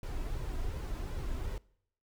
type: noise with flanger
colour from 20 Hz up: brown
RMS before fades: -36 dBFS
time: 0.03-1.58 s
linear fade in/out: 2 ms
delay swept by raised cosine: 2 to 3.1 ms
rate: 2.7 Hz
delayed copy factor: +0.5
effects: noise-tail reverb RT60 0.7 s tail -23 dB re dry